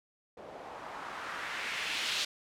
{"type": "noise with low-pass filter sweep", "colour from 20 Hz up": "blue", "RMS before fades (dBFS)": -38, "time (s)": [0.37, 2.25], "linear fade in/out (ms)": 5, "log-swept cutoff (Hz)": [560, 3800], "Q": 1.6, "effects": []}